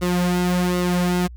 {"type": "tone with flanger", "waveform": "sawtooth", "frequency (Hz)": 178.6, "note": "F3", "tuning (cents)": 39, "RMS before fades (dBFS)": -20, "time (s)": [0.01, 1.28], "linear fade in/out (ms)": 20, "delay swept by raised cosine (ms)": [1.2, 3.9], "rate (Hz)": 1.3, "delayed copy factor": -0.65, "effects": ["added 60 Hz sine -35 dBFS peak until 1.36 s"]}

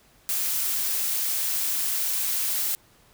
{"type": "noise", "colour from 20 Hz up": "blue", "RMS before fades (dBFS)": -26, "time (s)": [0.29, 2.75], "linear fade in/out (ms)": 0, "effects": ["pink hiss -58 dBFS RMS until 3.13 s"]}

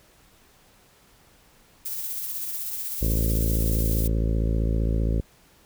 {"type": "noise with tremolo", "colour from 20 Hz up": "violet", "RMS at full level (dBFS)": -30, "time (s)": [1.85, 4.08], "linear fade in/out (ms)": 10, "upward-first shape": "sine", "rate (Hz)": 16, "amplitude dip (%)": 30}
{"type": "harmonic tone", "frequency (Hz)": 55.3, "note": "A1", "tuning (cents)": 9, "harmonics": [1, 2, 3, 4, 5, 6, 7, 8, 9, 10], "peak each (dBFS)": [-22, -28, -32, -34, -36, -38, -39, -40, -41, -42], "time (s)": [3.01, 5.21], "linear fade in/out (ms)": 10}
{"effects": ["pink hiss -57 dBFS RMS until 5.65 s"]}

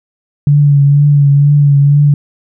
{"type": "tone with vibrato", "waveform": "sine", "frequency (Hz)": 143.4, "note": "D3", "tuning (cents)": -41, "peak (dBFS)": -4, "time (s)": [0.47, 2.14], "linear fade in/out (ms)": 2, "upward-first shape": "triangle", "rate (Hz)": 2.1, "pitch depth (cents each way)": 37, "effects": []}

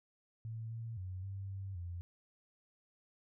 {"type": "tone with pitch steps", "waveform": "sine", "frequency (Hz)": [112.3, 114.2, 92.5, 97.5, 96.9, 87.3], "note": ["A2", "A#2", "F#2", "G2", "G2", "F2"], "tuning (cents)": [36, -35, 0, -9, -20, 0], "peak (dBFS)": -40, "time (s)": [0.45, 2.01], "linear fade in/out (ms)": 0, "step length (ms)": 260, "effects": []}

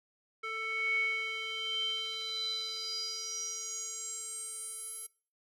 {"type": "tone with band-pass filter sweep", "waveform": "square", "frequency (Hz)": 443.6, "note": "A4", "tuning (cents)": 14, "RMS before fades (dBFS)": -37, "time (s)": [0.43, 5.07], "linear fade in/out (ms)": 10, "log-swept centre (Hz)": [1800, 11000], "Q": 8.9, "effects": ["noise-tail reverb RT60 0.4 s tail -22 dB re dry"]}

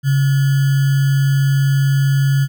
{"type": "tone with sample-and-hold", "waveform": "sine", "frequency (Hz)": 137.7, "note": "C#3", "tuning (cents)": -11, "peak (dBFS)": -11, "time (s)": [0.03, 2.48], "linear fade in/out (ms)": 50, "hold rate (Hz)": 1575, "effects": []}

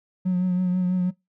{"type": "tone with vibrato", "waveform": "triangle", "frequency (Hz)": 181.9, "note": "F#3", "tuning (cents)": -29, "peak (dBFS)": -16, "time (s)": [0.25, 1.11], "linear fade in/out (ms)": 20, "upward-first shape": "triangle", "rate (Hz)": 6.1, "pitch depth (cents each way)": 32, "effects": ["noise-tail reverb RT60 0.2 s tail -24 dB re dry", "tanh soft clip ceiling -16 dBFS"]}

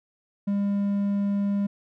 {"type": "tone", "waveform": "triangle", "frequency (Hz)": 201.1, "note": "G3", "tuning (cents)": 44, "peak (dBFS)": -20, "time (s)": [0.47, 1.67], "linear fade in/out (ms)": 10, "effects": []}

